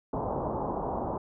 white low-pass noise, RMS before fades -32 dBFS, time 0.13-1.18 s, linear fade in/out 5 ms, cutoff 1000 Hz, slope 48 dB/octave, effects none

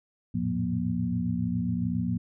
sine tone cluster, 85.1 / 108 / 115.3 / 178 / 238.8 Hz, F2 / A2 / A#2 / F3 / A#3, -44 / -32 / -19 / +33 / +42 cents, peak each -38 / -35 / -34 / -29 / -30 dBFS, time 0.34-2.18 s, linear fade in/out 10 ms, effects none

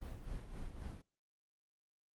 brown noise with tremolo, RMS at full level -44 dBFS, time 0.01-1.02 s, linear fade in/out 10 ms, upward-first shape sine, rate 3.8 Hz, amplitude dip 55%, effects noise-tail reverb RT60 0.4 s tail -26 dB re dry + Opus 32 kbps

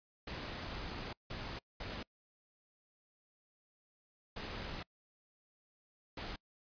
pink noise bursts at uneven times, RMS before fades -43 dBFS, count 5, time 0.27-1.13 / 1.3-1.59 / 1.8-2.03 / 4.36-4.83 / 6.17-6.36 s, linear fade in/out 5 ms, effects noise-tail reverb RT60 0.1 s tail -26 dB re dry + resampled to 11025 Hz

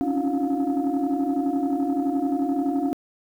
sine tone cluster, 271.2 / 282.8 / 313 / 353.7 / 709 Hz, C#4 / C#4 / D#4 / F4 / F5, -38 / +35 / +10 / +22 / +26 cents, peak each -26 / -23 / -29 / -31 / -29 dBFS, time 0.01-2.93 s, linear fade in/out 0 ms, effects tanh soft clip ceiling -15 dBFS + 9-bit

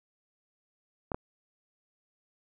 clicks, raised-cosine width 1 ms, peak -18 dBFS, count 2, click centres 1.118 / 1.145 s, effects none

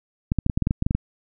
clicks, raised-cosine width 5 ms, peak -8 dBFS, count 12, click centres 0.319 / 0.387 / 0.464 / 0.498 / 0.575 / 0.623 / 0.671 / 0.709 / 0.824 / 0.865 / 0.909 / 0.95 s, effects none

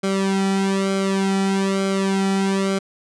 sawtooth tone with flanger, 194.1 Hz, G3, 17 cents flat, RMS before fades -20 dBFS, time 0.03-2.79 s, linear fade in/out 10 ms, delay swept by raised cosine 1.1 to 1.86 ms, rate 1.1 Hz, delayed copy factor -0.9, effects resampled to 22050 Hz

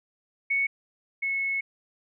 sine tone pair in turn, 2217 / 2193 Hz, C#7 / C#7, 0 / -19 cents, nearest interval unison, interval 19 cents, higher first, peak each -22 / -25 dBFS, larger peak first, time 0.5-0.67 / 1.22-1.61 s, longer second, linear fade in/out 10 ms, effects none

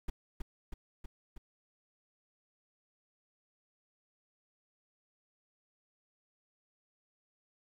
brown noise with echo, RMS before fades -34 dBFS, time 0.08-0.1 s, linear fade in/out 5 ms, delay 320 ms, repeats 4, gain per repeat -3 dB, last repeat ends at 1.38 s, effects none

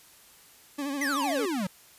40% pulse tone with vibrato, 280.6 Hz, C#4, 21 cents sharp, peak -29 dBFS, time 0.78-1.46 s, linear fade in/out 10 ms, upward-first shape sine, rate 13 Hz, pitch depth 69 cents each way
square exponential sweep, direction down, 2104 to 174.61 Hz, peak -28 dBFS, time 1.01-1.67 s, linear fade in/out 5 ms
effects white hiss -55 dBFS RMS until 1.98 s + resampled to 32000 Hz

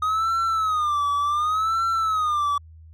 triangle tone with vibrato, 1244.5 Hz, D#6, in tune, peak -18 dBFS, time 0.02-2.58 s, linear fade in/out 5 ms, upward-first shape sine, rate 0.68 Hz, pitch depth 140 cents each way, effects added 80 Hz sine -43 dBFS peak until 2.93 s

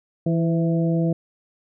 harmonic tone with a mistuned harmonic, 165.3 Hz, E3, 5 cents sharp, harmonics 1 / 2 / 3 / 4, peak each -19 / -25 / -29 / -31 dBFS, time 0.26-1.13 s, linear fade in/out 5 ms, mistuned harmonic 3, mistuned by +32 cents, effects none

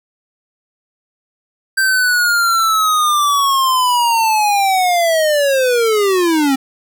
square linear sweep, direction down, 1568 to 261.6 Hz, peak -12 dBFS, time 1.77-6.56 s, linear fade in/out 10 ms, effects none

